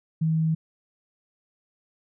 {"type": "tone", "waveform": "sine", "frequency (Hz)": 160, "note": "D#3", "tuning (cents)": 49, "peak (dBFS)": -20, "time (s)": [0.21, 0.55], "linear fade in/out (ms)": 10, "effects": []}